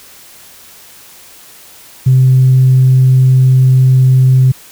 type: tone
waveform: sine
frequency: 129.9 Hz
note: C3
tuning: 12 cents flat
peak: -3 dBFS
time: 2.06-4.52 s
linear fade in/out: 10 ms
effects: tanh soft clip ceiling 0 dBFS + white hiss -38 dBFS RMS until 4.71 s